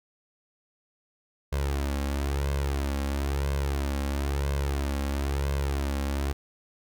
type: tone with flanger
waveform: sawtooth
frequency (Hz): 69.8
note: C#2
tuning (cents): +13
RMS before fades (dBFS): -28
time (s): 1.52-6.33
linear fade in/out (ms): 10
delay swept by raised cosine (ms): 1.9 to 3.7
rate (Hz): 1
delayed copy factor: +0.65
effects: none